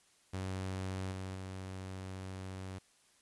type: tone with level steps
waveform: sawtooth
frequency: 94.4 Hz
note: F#2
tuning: 35 cents sharp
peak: -33 / -36 / -38 dBFS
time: 0.33-2.79 s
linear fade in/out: 10 ms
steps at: 1.11 / 1.34 s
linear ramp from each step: 20 ms
effects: white hiss -68 dBFS RMS until 3.21 s + resampled to 24000 Hz